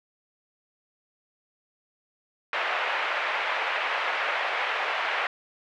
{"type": "band-pass noise", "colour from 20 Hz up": "white", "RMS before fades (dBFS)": -28, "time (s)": [2.53, 5.27], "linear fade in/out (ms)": 2, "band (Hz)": [540, 2500], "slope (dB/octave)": 24, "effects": []}